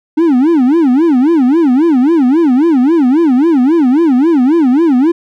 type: tone with vibrato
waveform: triangle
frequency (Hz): 289.8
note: D4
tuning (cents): -23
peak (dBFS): -4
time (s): 0.17-5.12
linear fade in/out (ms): 10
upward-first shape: sine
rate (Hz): 3.7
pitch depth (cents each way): 290
effects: none